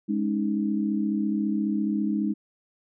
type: chord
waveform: sine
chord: Ab suspended fourth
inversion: none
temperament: just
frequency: 207.7 / 276.9 / 311.5 Hz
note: Ab3 / Db4 / Eb4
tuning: 0 / -2 / +2 cents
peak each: -25 / -31 / -28 dBFS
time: 0.08-2.34 s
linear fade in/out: 20 ms
effects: none